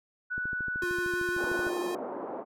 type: tone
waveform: sine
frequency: 1480 Hz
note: F#6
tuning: in tune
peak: -30 dBFS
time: 0.3-1.7 s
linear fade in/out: 20 ms
type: click train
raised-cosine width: 3 ms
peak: -29 dBFS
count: 18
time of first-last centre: 0.38-1.668 s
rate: 13.2 Hz
type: tone with vibrato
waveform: square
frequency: 354 Hz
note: F4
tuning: 23 cents sharp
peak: -32 dBFS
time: 0.82-1.95 s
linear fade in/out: 2 ms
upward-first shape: square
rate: 12 Hz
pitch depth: 11 cents each way
type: band-pass noise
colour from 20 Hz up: pink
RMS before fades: -37 dBFS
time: 1.36-2.45 s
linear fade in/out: 50 ms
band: 280 to 980 Hz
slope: 24 dB/octave
effects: none